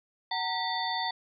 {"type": "tone cluster", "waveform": "sine", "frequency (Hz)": [751, 917, 1949, 3568, 4487], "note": ["F#5", "A#5", "B6", "A7", "C#8"], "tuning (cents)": [26, -29, -23, 23, 20], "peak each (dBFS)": [-35, -33, -36, -36, -36], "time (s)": [0.31, 1.11], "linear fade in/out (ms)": 5, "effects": []}